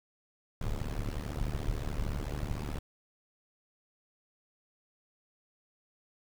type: noise with amplitude modulation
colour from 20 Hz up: brown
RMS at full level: -30 dBFS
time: 0.61-2.79 s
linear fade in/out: 5 ms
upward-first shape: sine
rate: 73.7 Hz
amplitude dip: 100%
effects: none